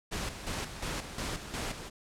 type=noise with tremolo; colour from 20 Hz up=pink; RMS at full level=-35 dBFS; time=0.11-1.9 s; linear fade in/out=20 ms; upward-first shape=square; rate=2.8 Hz; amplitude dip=60%; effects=low-pass 9000 Hz 12 dB/octave